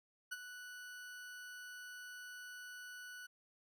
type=tone with ADSR envelope; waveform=40% pulse; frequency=1480 Hz; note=F#6; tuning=in tune; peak=-38 dBFS; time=0.31-3.27 s; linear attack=15 ms; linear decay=32 ms; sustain=-10 dB; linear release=13 ms; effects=none